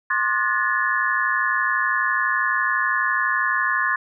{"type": "tone cluster", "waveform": "sine", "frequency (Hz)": [1063, 1195, 1461, 1715, 1827], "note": ["C6", "D6", "F#6", "A6", "A#6"], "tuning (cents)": [27, 30, -22, -45, -35], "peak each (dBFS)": [-24, -29, -28, -21, -29], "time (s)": [0.1, 3.96], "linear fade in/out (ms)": 5, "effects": []}